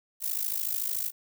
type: noise with amplitude modulation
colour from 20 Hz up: violet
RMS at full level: -27 dBFS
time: 0.2-1.12 s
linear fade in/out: 50 ms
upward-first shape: sine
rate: 53.6 Hz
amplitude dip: 85%
effects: none